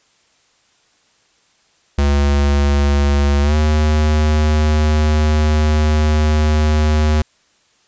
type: tone with pitch glide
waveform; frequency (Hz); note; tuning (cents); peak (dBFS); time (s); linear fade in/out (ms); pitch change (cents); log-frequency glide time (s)
square; 71.3 to 76.42; C#2 to D#2; +49 to -31; -12; 1.98-7.22; 5; +120; 3.42-3.56
effects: white hiss -57 dBFS RMS until 7.87 s + resampled to 16000 Hz